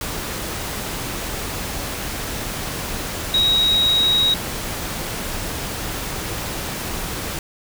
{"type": "tone in noise", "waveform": "sine", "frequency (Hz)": 3810, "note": "A#7", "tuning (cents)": 37, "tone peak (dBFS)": -14, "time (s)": [3.34, 4.34], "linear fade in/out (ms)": 2, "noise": "pink", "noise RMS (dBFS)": -27, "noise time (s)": [0.01, 7.39], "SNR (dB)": 10, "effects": []}